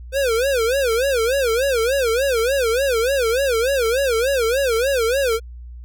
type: tone with vibrato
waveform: square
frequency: 500 Hz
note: B4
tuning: 21 cents sharp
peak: -17 dBFS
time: 0.12-5.4 s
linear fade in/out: 50 ms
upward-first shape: sine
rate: 3.4 Hz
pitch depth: 200 cents each way
effects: added 60 Hz sine -33 dBFS peak until 5.84 s